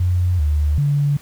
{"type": "tone with pitch steps", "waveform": "sine", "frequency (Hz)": [89.6, 74.6, 143.8], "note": ["F2", "D2", "D3"], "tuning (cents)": [45, 28, -36], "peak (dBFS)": -14, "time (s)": [0, 1.17], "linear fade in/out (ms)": 5, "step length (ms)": 390, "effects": ["pink hiss -45 dBFS RMS until 1.21 s"]}